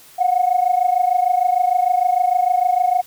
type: tone pair together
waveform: sine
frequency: 713.4 / 740 Hz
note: F5 / F#5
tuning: +37 / 0 cents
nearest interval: minor second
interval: 63 cents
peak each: -16 dBFS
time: 0.18-3.02 s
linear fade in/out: 20 ms
effects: tanh soft clip ceiling -7 dBFS + white hiss -46 dBFS RMS until 3.06 s